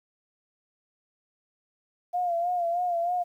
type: tone with vibrato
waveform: sine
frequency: 698.5 Hz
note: F5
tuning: in tune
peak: -24 dBFS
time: 2.13-3.24 s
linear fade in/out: 20 ms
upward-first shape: sine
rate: 3.2 Hz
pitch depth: 58 cents each way
effects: 10-bit